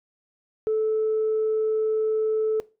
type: tone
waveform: sine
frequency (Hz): 436.2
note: A4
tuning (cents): -15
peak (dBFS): -19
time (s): 0.67-2.6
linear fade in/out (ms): 0
effects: noise-tail reverb RT60 0.3 s tail -21 dB re dry + tanh soft clip ceiling -17 dBFS